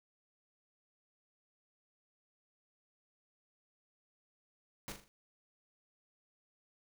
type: noise with echo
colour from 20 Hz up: pink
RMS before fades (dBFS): -43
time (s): 4.88-4.92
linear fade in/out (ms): 0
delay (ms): 40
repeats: 4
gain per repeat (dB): -7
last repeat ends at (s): 5.08
effects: none